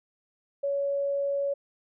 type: tone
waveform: sine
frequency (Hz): 561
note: C#5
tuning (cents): +21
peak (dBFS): -25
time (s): 0.63-1.54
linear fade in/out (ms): 10
effects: none